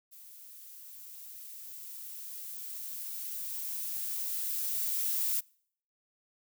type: noise with level ramp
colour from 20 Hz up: violet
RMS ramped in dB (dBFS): -52 to -30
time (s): 0.11-5.41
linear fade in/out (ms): 20
effects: noise-tail reverb RT60 0.6 s tail -26 dB re dry